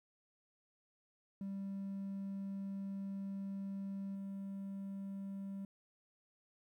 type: tone with level steps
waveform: triangle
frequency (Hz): 196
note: G3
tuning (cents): 0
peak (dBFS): -37 / -39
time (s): 1.41-5.65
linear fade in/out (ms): 2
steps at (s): 4.15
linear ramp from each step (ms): 2
effects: tanh soft clip ceiling -34 dBFS + 13-bit